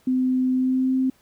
sine tone with pitch glide, 256.6 to 260.9 Hz, C4 to C4, -34 to -5 cents, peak -18 dBFS, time 0.07-1.1 s, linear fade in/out 5 ms, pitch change +29 cents, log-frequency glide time 0.52-0.96 s, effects pink hiss -60 dBFS RMS until 1.21 s

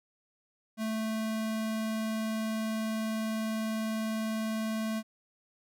square tone with vibrato, 220 Hz, A3, in tune, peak -31 dBFS, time 0.77-5.03 s, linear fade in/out 50 ms, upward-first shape triangle, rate 20 Hz, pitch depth 15 cents each way, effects none

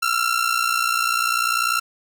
sawtooth ring-modulated tone, 1358 Hz, F6, 49 cents flat, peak -12 dBFS, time 0.02-1.8 s, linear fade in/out 10 ms, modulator 30.1 Hz, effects none

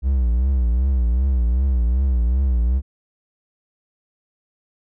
triangle tone with vibrato, 62.6 Hz, B1, 24 cents sharp, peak -13 dBFS, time 0.02-2.82 s, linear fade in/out 50 ms, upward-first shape triangle, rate 2.6 Hz, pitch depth 170 cents each way, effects none

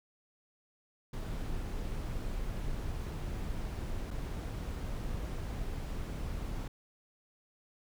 brown noise with dropouts, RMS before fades -37 dBFS, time 1.13-6.68 s, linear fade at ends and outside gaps 5 ms, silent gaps 4.107-4.11 s, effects none

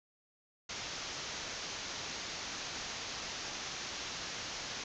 white low-pass noise, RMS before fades -42 dBFS, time 0.69-4.84 s, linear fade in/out 5 ms, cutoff 6700 Hz, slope 96 dB/octave, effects none

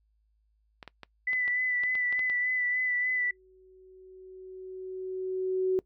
clicks, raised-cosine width 0.3 ms, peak -26 dBFS, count 10, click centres 0.828 / 0.877 / 1.033 / 1.332 / 1.479 / 1.836 / 1.953 / 2.126 / 2.193 / 2.299 s
sine tone with vibrato, 1991 Hz, B6, 14 cents sharp, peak -26 dBFS, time 1.27-3.31 s, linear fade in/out 5 ms, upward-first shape sine, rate 3.4 Hz, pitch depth 23 cents each way
sine tone with exponential growth, 374.1 Hz, F#4, 19 cents sharp, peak -22 dBFS, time 3.07-5.79 s, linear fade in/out 0 ms, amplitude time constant 590 ms
effects noise-tail reverb RT60 0.1 s tail -22 dB re dry + added 53 Hz sine -67 dBFS peak until 5.85 s

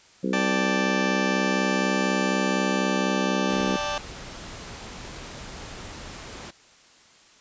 harmonic tone, 64.1 Hz, C2, 35 cents flat, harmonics 3 / 4 / 5 / 6 / 7 / 8, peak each -27 / -29 / -31 / -33 / -34 / -35 dBFS, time 0.23-3.77 s, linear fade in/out 10 ms
15% pulse chord, D suspended fourth, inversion none, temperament just, 587.3 / 783.1 / 881 Hz, D5 / G5 / A5, 0 / -2 / +2 cents, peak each -21 / -26 / -24 dBFS, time 0.33-3.98 s, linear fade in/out 2 ms
pink noise, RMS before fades -39 dBFS, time 3.49-6.51 s, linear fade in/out 10 ms
effects white hiss -54 dBFS RMS until 7.4 s + resampled to 16000 Hz

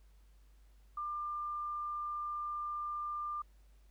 sine tone, 1195 Hz, D6, 30 cents sharp, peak -36 dBFS, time 0.97-3.42 s, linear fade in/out 5 ms, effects added 50 Hz sine -59 dBFS peak until 3.9 s + pink hiss -74 dBFS RMS until 3.9 s

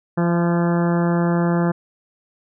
harmonic tone with a mistuned harmonic, 171.9 Hz, F3, 27 cents flat, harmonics 1 / 2 / 3 / 4 / 5 / 6 / 7 / 8 / 9 / 10, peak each -17 / -23 / -27 / -29 / -31 / -33 / -34 / -35 / -36 / -37 dBFS, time 0.17-1.72 s, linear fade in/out 10 ms, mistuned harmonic 4, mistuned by -17 cents, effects none

